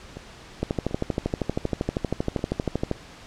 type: two click trains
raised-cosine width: 2 ms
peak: -22 / -10 dBFS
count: 4 / 30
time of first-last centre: 0.17-2.392 / 0.63-2.913 s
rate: 1.35 / 12.7 Hz
effects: pink hiss -45 dBFS RMS until 3.26 s + low-pass 6000 Hz 12 dB/octave